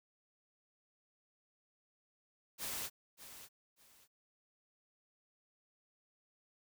white noise with echo, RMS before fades -41 dBFS, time 2.58-2.9 s, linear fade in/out 50 ms, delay 590 ms, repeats 2, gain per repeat -12 dB, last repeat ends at 4.08 s, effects none

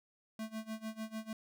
square tone with tremolo, 220 Hz, A3, in tune, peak -38 dBFS, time 0.39-1.33 s, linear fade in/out 2 ms, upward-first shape sine, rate 6.7 Hz, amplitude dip 90%, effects none

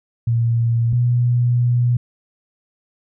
sine tone pair in turn, 116.54 / 121.57 Hz, A#2 / B2, 0 / -27 cents, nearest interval minor second, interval 73 cents, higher second, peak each -14 / -13 dBFS, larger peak second, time 0.27-0.93 / 0.93-1.97 s, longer second, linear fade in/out 5 ms, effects none

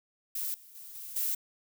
violet noise with level steps, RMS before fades -34 / -54 / -47 / -43 / -31 dBFS, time 0.35-1.35 s, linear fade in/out 5 ms, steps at 0.54 / 0.75 / 0.95 / 1.16 s, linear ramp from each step 2 ms, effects none

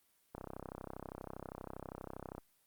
click train, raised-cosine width 1 ms, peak -29 dBFS, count 67, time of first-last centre 0.35-2.381 s, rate 32.5 Hz, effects white hiss -73 dBFS RMS until 2.66 s + Opus 32 kbps

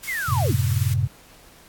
white high-pass noise, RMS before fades -35 dBFS, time 0.03-0.94 s, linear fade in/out 5 ms, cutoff 1000 Hz, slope 24 dB/octave
sine linear sweep, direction down, 2224 to 99.8 Hz, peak -24 dBFS, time 0.07-0.56 s, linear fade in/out 20 ms
sine chord, F# diminished, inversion none, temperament just, 92.5 / 111 / 133.2 Hz, F#2 / A2 / C3, 0 / +16 / +31 cents, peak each -23 dBFS, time 0.28-1.08 s, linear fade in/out 10 ms
effects pink hiss -50 dBFS RMS until 1.68 s + AAC 64 kbps

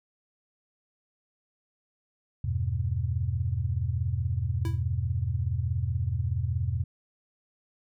sine chord, E minor, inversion none, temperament just, 82.41 / 98.89 / 123.61 Hz, E2 / G2 / B2, 0 / +16 / +2 cents, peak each -30 dBFS, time 2.44-6.84 s, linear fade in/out 5 ms
square tone with exponential decay, 329.6 Hz, E4, in tune, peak -32 dBFS, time 4.65-4.83 s, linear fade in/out 1 ms, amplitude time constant 39 ms
effects none

